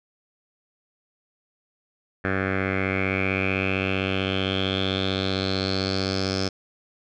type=tone with low-pass filter sweep; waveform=10% pulse; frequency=95.6 Hz; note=G2; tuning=43 cents flat; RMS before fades=-25 dBFS; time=2.24-6.49 s; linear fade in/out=10 ms; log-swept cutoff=1800 to 5200 Hz; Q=6.9; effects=none